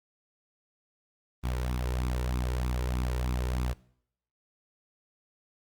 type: tone with flanger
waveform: sawtooth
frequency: 62 Hz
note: B1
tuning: 7 cents sharp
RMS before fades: -30 dBFS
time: 1.43-3.74 s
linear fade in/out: 20 ms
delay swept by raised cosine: 0.8 to 2.2 ms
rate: 3.2 Hz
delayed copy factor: +0.55
effects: noise-tail reverb RT60 0.7 s tail -22 dB re dry + Opus 32 kbps